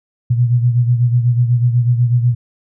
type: beating tone pair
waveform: sine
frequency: 120 / 128.1 Hz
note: B2 / C3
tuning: -49 / -36 cents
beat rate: 8.1 Hz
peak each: -11 / -18 dBFS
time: 0.3-2.35 s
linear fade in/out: 10 ms
effects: none